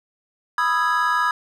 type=chord; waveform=triangle; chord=E major seventh; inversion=second; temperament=equal with one note detuned; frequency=987.8 / 1244.5 / 1324.6 / 1661.2 Hz; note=B5 / D#6 / E6 / G#6; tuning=0 / 0 / +8 / 0 cents; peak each=-21 / -20 / -25 / -21 dBFS; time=0.58-1.31 s; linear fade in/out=2 ms; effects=none